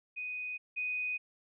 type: tone pair in turn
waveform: sine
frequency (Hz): 2492 / 2492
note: D#7 / D#7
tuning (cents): +2 / +2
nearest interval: unison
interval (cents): 0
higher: neither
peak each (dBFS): -36 / -32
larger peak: second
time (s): 0.16-0.58 / 0.76-1.18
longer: neither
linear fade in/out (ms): 20
effects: none